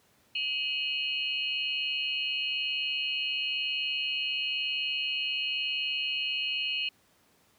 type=tone cluster; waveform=sine; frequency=2536 / 2859 / 3000 / 4263 Hz; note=D#7 / F7 / F#7 / C8; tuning=+32 / +40 / +23 / +32 cents; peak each=-32 / -32 / -38 / -40 dBFS; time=0.35-6.89 s; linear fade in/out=5 ms; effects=pink hiss -65 dBFS RMS until 7.58 s + high-pass 100 Hz 12 dB/octave